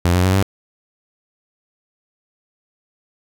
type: tone with pitch steps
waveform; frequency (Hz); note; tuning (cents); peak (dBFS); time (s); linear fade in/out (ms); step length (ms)
sawtooth; 87.31 / 90.39 / 93.58 / 96.88; F2 / F#2 / F#2 / G2; 0 / -40 / +20 / -20; -9; 0.05-0.426; 0; 94
effects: none